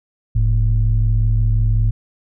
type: tone pair together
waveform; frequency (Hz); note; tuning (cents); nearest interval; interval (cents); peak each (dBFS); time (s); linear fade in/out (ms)
sine; 43.39 / 108.9; F1 / A2; -10 / -17; octave + major third; 1593; -14; 0.35-1.91; 10
effects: tanh soft clip ceiling -7 dBFS